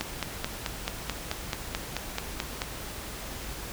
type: click train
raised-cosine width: 0.2 ms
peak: -11 dBFS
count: 13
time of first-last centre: 0.01-2.619 s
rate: 4.6 Hz
effects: added 52 Hz sine -44 dBFS peak until 3.72 s + pink hiss -39 dBFS RMS until 3.72 s